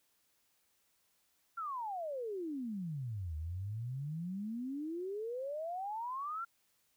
sine exponential two-way sweep, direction down then up, 1397 to 75.4 to 1397 Hz, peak -37 dBFS, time 1.57-6.45 s, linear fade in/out 10 ms, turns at 3.36 s, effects white hiss -75 dBFS RMS until 6.96 s

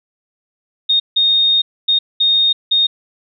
sine tone bursts at uneven times, 3698 Hz, A#7, 15 cents flat, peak -10 dBFS, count 5, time 0.89-1 / 1.16-1.62 / 1.88-1.99 / 2.2-2.53 / 2.71-2.87 s, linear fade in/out 10 ms, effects none

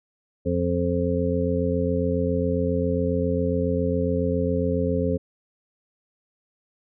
harmonic tone, 87.31 Hz, F2, in tune, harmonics 1 / 2 / 3 / 5 / 6, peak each -27 / -27 / -27 / -27 / -27 dBFS, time 0.45-5.18 s, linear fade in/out 20 ms, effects none

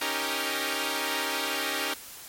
5% pulse chord, Eb dominant seventh, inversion third, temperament equal, 277.2 / 311.1 / 392 / 466.2 Hz, Db4 / Eb4 / G4 / Bb4, 0 / 0 / 0 / 0 cents, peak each -22 dBFS, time 0.01-1.94 s, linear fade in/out 5 ms, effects white hiss -44 dBFS RMS until 2.28 s + MP3 64 kbps

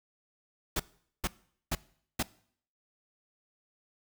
pink noise bursts, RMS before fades -30 dBFS, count 4, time 0.76-2.228 s, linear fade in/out 5 ms, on 37 ms, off 440 ms, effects noise-tail reverb RT60 0.6 s tail -21 dB re dry

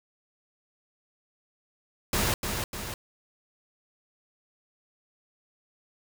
pink noise with echo, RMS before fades -26 dBFS, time 2.13-2.34 s, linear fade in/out 2 ms, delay 300 ms, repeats 2, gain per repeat -5 dB, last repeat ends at 2.94 s, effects none

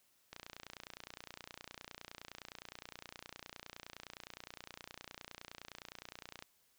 click train, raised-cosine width 0.2 ms, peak -29 dBFS, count 182, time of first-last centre 0.33-6.424 s, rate 29.7 Hz, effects white hiss -73 dBFS RMS until 6.78 s

